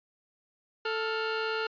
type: tone pair together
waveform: sawtooth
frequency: 441.4 / 1405 Hz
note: A4 / F6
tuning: +5 / +10 cents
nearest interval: octave + minor sixth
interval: 2005 cents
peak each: -27 / -29 dBFS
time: 0.85-1.67 s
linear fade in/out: 5 ms
effects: resampled to 11025 Hz